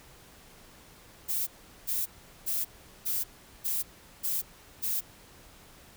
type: noise bursts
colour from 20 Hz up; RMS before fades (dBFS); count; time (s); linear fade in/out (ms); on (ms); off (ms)
violet; -30; 7; 1.28-5.01; 20; 190; 400
effects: pink hiss -54 dBFS RMS until 5.96 s